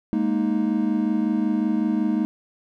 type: chord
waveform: triangle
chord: Ab suspended second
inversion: none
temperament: equal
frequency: 207.7 / 233.1 / 311.1 Hz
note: Ab3 / Bb3 / Eb4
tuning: 0 / 0 / 0 cents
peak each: -22 dBFS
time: 0.13-2.25 s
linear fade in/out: 0 ms
effects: none